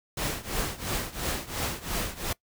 pink noise with tremolo, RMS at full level -28 dBFS, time 0.17-2.33 s, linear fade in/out 5 ms, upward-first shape triangle, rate 2.9 Hz, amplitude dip 90%, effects noise-tail reverb RT60 0.1 s tail -22 dB re dry

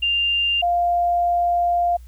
sine tone pair in turn, 2794 / 698.5 Hz, F7 / F5, 0 / 0 cents, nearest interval 2 octaves, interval 2400 cents, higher first, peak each -17 / -16 dBFS, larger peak second, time 0.02-0.62 / 0.62-1.97 s, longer second, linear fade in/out 10 ms, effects added 60 Hz sine -38 dBFS peak until 2.07 s + white hiss -59 dBFS RMS until 2.07 s

